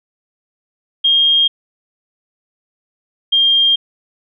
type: tone pair in turn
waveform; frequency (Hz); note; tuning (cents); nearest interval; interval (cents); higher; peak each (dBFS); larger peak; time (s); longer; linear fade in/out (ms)
sine; 3229 / 3207; G#7 / G7; -49 / +39; unison; 12; first; -9; neither; 1.04-1.48 / 3.32-3.76; neither; 10
effects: none